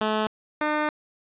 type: tone pair in turn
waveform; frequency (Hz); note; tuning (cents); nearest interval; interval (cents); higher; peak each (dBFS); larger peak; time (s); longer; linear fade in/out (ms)
10% pulse; 215.7 / 302.2; A3 / D4; -34 / +50; tritone; 584; second; -14; neither; 0.01-0.27 / 0.61-0.89; second; 2
effects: resampled to 8000 Hz + 9-bit